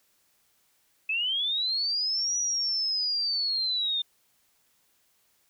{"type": "linear two-way sweep", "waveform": "sine", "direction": "up then down", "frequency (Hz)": [2547, 5860, 3605], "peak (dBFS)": -25, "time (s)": [1.09, 4.02], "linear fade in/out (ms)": 5, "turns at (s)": 2.37, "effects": ["white hiss -68 dBFS RMS until 5.49 s"]}